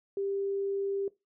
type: tone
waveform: sine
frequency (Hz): 395.4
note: G4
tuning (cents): +15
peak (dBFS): -29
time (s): 0.17-1.08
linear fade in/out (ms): 2
effects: noise-tail reverb RT60 0.2 s tail -19 dB re dry